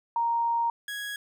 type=tone pair in turn; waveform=sine / 30% pulse; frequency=932.3 / 1661.2 Hz; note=A#5 / G#6; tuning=0 / 0 cents; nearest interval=minor seventh; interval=1000 cents; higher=second; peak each=-23 / -30 dBFS; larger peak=first; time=0.16-0.7 / 0.88-1.16 s; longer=first; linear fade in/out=2 ms; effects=none